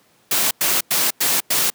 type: noise bursts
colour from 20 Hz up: white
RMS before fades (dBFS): -18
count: 5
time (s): 0.31-1.702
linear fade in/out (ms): 5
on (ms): 200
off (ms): 98
effects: pink hiss -57 dBFS RMS until 1.74 s + high-pass 150 Hz 12 dB/octave